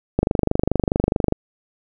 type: click train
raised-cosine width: 2 ms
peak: -3 dBFS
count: 29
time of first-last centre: 0.19-1.324 s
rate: 24.7 Hz
effects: none